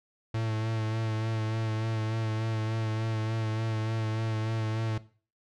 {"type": "tone with vibrato", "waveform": "45% pulse", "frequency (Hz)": 110.7, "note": "A2", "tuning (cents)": 11, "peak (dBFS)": -28, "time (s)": [0.34, 4.98], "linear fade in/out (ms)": 5, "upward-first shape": "sine", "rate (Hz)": 3.4, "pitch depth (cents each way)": 28, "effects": ["noise-tail reverb RT60 0.4 s tail -17 dB re dry", "low-pass 5000 Hz 12 dB/octave"]}